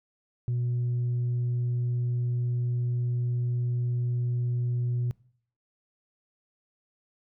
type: tone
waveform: sine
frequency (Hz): 121.8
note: B2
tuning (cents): -24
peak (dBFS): -23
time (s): 0.48-5.11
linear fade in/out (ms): 0
effects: noise-tail reverb RT60 0.6 s tail -24 dB re dry + tanh soft clip ceiling -23 dBFS